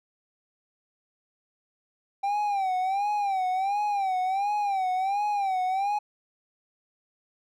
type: tone with vibrato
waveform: triangle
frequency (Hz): 784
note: G5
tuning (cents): 0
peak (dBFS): -22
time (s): 2.23-5.99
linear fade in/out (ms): 10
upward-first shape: sine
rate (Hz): 1.4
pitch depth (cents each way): 110
effects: none